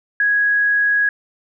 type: tone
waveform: sine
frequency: 1661.2 Hz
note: G#6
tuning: in tune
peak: -13 dBFS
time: 0.2-1.09 s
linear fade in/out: 2 ms
effects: none